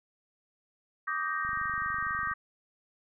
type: chord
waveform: sine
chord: Eb major seventh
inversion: third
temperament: equal with one note detuned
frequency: 1159.8 / 1244.5 / 1568 / 1864.7 Hz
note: D6 / Eb6 / G6 / Bb6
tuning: -22 / 0 / 0 / 0 cents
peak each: -35 dBFS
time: 1.07-2.34 s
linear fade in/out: 10 ms
type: click train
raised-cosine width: 5 ms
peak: -36 dBFS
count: 22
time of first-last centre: 1.45-2.314 s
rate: 24.3 Hz
effects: none